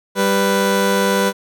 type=tone pair together; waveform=20% pulse; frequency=196.1 / 494.1 Hz; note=G3 / B4; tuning=+1 / +1 cents; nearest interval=octave + major third; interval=1600 cents; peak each=-12 dBFS; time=0.15-1.33 s; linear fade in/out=50 ms; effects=none